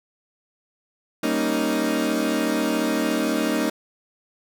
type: chord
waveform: 30% pulse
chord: Eb dominant seventh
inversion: first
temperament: equal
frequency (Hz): 196 / 233.1 / 277.2 / 311.1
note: G3 / Bb3 / Db4 / Eb4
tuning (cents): 0 / 0 / 0 / 0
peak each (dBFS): -28 / -23 / -24 / -22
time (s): 1.23-3.7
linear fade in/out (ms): 5
effects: none